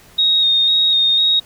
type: tone with vibrato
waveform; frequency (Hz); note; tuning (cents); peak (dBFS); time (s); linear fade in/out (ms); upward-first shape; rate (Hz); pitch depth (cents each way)
sine; 3729; A#7; 0; -11; 0.18-1.4; 10; square; 2; 18
effects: pink hiss -46 dBFS RMS until 1.45 s